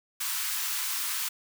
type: high-pass noise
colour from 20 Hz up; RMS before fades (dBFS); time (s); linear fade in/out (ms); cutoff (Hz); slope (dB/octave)
white; -31; 0.2-1.29; 10; 930; 48
effects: none